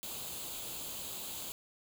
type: noise with comb filter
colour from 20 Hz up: white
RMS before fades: -42 dBFS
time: 0.03-1.52 s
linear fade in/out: 0 ms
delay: 0.27 ms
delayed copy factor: +0.65
effects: none